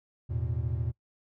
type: chord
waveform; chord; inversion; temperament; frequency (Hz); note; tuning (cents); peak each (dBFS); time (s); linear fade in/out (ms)
triangle; E suspended fourth; none; equal with one note detuned; 81.18 / 110 / 123.47; E2 / A2 / B2; -26 / 0 / 0; -31; 0.29-0.92; 20
effects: noise-tail reverb RT60 0.1 s tail -22 dB re dry